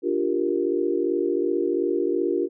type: chord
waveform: sine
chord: G minor seventh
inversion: second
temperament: equal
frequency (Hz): 293.7 / 349.2 / 392 / 466.2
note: D4 / F4 / G4 / Bb4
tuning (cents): 0 / 0 / 0 / 0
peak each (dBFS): -28 / -24 / -26 / -28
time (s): 0.02-2.49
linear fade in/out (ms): 50
effects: none